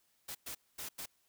white noise bursts at uneven times, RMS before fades -43 dBFS, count 4, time 0.28-0.35 / 0.46-0.55 / 0.78-0.89 / 0.98-1.06 s, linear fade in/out 10 ms, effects white hiss -74 dBFS RMS until 1.28 s

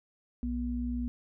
sine tone pair together, 61.61 / 242.5 Hz, B1 / B3, -4 / -31 cents, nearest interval 2 octaves, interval 2373 cents, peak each -34 / -32 dBFS, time 0.43-1.08 s, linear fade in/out 0 ms, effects none

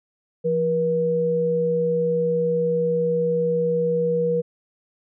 sine tone pair together, 170 / 480.8 Hz, F3 / B4, -46 / -46 cents, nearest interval octave + tritone, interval 1800 cents, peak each -26 / -19 dBFS, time 0.44-4.42 s, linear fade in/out 20 ms, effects none

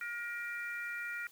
harmonic tone, 473.7 Hz, A#4, 28 cents sharp, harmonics 3 / 4 / 5, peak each -40 / -42 / -44 dBFS, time 0.01-1.27 s, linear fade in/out 2 ms, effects white hiss -61 dBFS RMS until 1.31 s

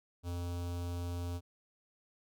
square tone with notch filter, 87.31 Hz, F2, in tune, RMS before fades -38 dBFS, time 0.23-1.41 s, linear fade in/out 50 ms, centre 1900 Hz, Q 1.3, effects none

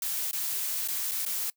blue noise with dropouts, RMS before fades -31 dBFS, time 0.02-1.5 s, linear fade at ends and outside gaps 2 ms, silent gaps 0.312-0.33 / 0.877-0.884 / 1.112-1.116 / 1.252-1.262 s, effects noise-tail reverb RT60 0.1 s tail -23 dB re dry

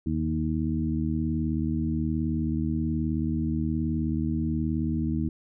harmonic tone with a mistuned harmonic, 78.8 Hz, D#2, 23 cents sharp, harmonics 1 / 2 / 3 / 4, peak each -30 / -30 / -29 / -31 dBFS, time 0.06-5.29 s, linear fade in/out 5 ms, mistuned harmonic 1, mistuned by +42 cents, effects none

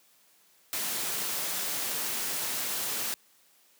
white noise, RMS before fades -32 dBFS, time 0.73-3.14 s, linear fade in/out 0 ms, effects white hiss -63 dBFS RMS until 3.79 s + high-pass 150 Hz 12 dB/octave

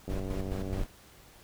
click train, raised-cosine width 2 ms, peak -25 dBFS, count 71, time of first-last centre 0.08-0.814 s, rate 95.4 Hz
brown noise with tremolo, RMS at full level -34 dBFS, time 0.09-0.87 s, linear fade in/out 10 ms, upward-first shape square, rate 4.7 Hz, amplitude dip 55%
effects pink hiss -56 dBFS RMS until 1.43 s

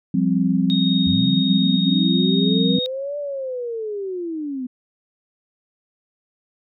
sine chord, F suspended second, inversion none, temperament just, 174.61 / 196.44 / 261.9 Hz, F3 / G3 / C4, 0 / +4 / +2 cents, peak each -20 dBFS, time 0.14-2.79 s, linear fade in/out 5 ms
sine tone, 3729 Hz, A#7, in tune, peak -22 dBFS, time 0.7-2.86 s, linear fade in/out 0 ms
sine linear two-way sweep, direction up then down, 82.41 to 587.3 to 245.3 Hz, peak -24 dBFS, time 1.06-4.67 s, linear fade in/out 10 ms, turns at 3.18 s
effects none

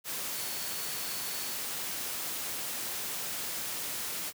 sine tone in noise, 4435 Hz, C#8, in tune, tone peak -45 dBFS, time 0.32-1.57 s, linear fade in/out 50 ms, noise white, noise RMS -36 dBFS, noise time 0.04-4.33 s, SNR -12 dB, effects high-pass 100 Hz 12 dB/octave

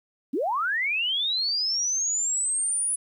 sine linear sweep, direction up, 229.2 to 9956 Hz, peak -23 dBFS, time 0.33-2.96 s, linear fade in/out 10 ms, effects 10-bit

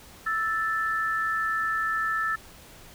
sine tone pair together, 1318.5 / 1760 Hz, E6 / A6, 0 / 0 cents, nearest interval perfect fourth, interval 500 cents, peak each -27 dBFS, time 0.26-2.36 s, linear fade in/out 10 ms, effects pink hiss -49 dBFS RMS until 2.94 s

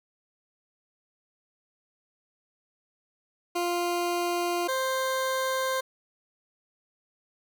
20% pulse tone pair in turn, 349.2 / 524.1 Hz, F4 / C5, 0 / +3 cents, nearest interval perfect fifth, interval 703 cents, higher second, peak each -21 dBFS, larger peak neither, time 3.55-4.68 / 4.68-5.81 s, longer neither, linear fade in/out 10 ms, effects none

